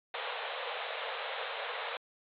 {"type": "band-pass noise", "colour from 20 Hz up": "pink", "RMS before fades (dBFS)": -38, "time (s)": [0.14, 1.97], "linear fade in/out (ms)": 2, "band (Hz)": [450, 3900], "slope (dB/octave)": 96, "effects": ["MP3 96 kbps"]}